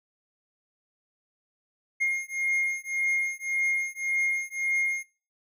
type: beating tone pair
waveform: triangle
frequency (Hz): 2134 / 2135.8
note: C7 / C7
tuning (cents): +34 / +35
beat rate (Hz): 1.8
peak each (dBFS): -26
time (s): 2-5.04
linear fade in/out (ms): 20
effects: noise-tail reverb RT60 0.4 s tail -21 dB re dry